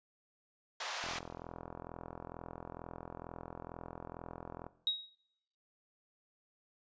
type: band-pass noise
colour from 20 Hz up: pink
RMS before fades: -41 dBFS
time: 0.8-1.19 s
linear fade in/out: 5 ms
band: 670 to 6200 Hz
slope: 24 dB/octave
type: click train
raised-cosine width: 1 ms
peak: -30 dBFS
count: 154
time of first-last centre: 1.04-4.666 s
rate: 42.2 Hz
type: tone with exponential decay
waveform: sine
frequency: 3796 Hz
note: A#7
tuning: 31 cents sharp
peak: -27 dBFS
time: 4.87-5.15 s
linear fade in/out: 1 ms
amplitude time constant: 59 ms
effects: noise-tail reverb RT60 0.7 s tail -17 dB re dry + resampled to 16000 Hz